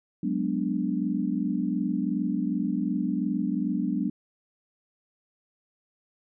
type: chord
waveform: sine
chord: G# half-diminished seventh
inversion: third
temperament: equal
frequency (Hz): 185 / 207.7 / 246.9 / 293.7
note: F#3 / G#3 / B3 / D4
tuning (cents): 0 / 0 / 0 / 0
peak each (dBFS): -30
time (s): 0.23-4.1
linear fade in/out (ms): 5
effects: none